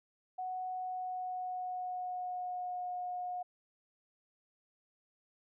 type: tone with pitch glide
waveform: sine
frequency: 740 to 721.8 Hz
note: F#5 to F#5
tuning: 0 to -43 cents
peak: -36 dBFS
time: 0.38-3.43 s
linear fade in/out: 10 ms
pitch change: -43 cents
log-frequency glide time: 0.68-2.91 s
effects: none